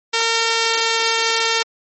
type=tone with pitch glide; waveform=5% pulse; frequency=457 to 454.4 Hz; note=A#4 to A#4; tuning=-34 to -44 cents; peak=-4 dBFS; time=0.13-1.63 s; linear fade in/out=10 ms; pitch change=-10 cents; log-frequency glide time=0.24-1.02 s; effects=MP3 32 kbps